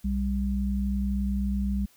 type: tone pair together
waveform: sine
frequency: 62.3 / 198.71 Hz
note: B1 / G3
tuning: +16 / +24 cents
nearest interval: octave + minor sixth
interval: 2008 cents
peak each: -27 dBFS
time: 0.04-1.86 s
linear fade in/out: 10 ms
effects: white hiss -60 dBFS RMS until 1.96 s